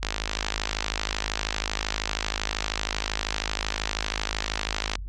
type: click train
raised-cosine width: 0.2 ms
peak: -9 dBFS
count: 261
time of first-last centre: 0.03-4.954 s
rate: 52.8 Hz
effects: added 47 Hz sine -32 dBFS peak until 5.08 s + AAC 32 kbps